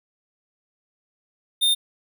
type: tone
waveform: square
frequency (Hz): 3632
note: A#7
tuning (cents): -46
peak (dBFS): -17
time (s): 1.61-1.75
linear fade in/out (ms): 20
effects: none